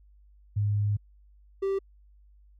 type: tone pair in turn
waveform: sine / triangle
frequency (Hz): 103.3 / 390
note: G#2 / G4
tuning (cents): -9 / -9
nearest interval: octave + major seventh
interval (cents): 2300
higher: second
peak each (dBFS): -23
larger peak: neither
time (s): 0.56-0.97 / 1.62-1.79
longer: first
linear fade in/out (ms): 10
effects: added 50 Hz sine -54 dBFS peak until 2.59 s